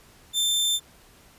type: tone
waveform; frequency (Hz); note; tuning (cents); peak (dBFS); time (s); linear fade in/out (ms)
sawtooth; 3564; A7; +22; -18; 0.33-0.8; 50
effects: pink hiss -54 dBFS RMS until 1.38 s + resampled to 32000 Hz